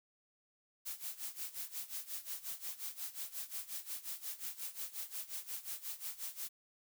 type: noise with tremolo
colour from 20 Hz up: blue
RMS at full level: -41 dBFS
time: 0.85-6.49 s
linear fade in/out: 20 ms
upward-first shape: sine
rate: 5.6 Hz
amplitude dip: 85%
effects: none